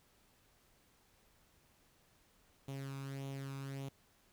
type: tone with flanger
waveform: sawtooth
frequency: 136.8 Hz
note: C#3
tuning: 23 cents flat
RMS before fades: -44 dBFS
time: 2.68-3.89 s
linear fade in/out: 5 ms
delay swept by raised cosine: 0.3 to 0.82 ms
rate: 1.7 Hz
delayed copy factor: +0.6
effects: pink hiss -70 dBFS RMS until 4.32 s